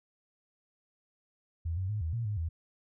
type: tone with pitch steps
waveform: sine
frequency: 82.9 / 93.8 / 106 / 80.5 / 116.5 / 104.6 / 82 Hz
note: E2 / F#2 / G#2 / E2 / A#2 / G#2 / E2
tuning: +10 / +24 / +36 / -41 / -1 / +13 / -9 cents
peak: -30 dBFS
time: 1.65-2.49 s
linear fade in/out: 10 ms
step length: 120 ms
effects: none